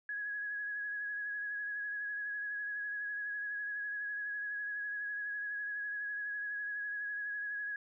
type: tone with vibrato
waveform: sine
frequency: 1670 Hz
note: G#6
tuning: 9 cents sharp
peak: -36 dBFS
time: 0.09-7.76 s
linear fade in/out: 2 ms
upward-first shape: triangle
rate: 12 Hz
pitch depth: 31 cents each way
effects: none